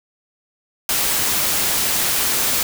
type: noise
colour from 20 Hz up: white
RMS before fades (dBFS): -19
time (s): 0.89-2.63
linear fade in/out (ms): 2
effects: none